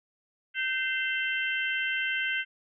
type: harmonic tone with a mistuned harmonic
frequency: 518 Hz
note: C5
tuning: 17 cents flat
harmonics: 3 / 4 / 5 / 6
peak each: -30 / -32 / -34 / -36 dBFS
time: 0.54-2.45 s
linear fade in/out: 50 ms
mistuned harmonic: 5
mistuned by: +65 cents
effects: none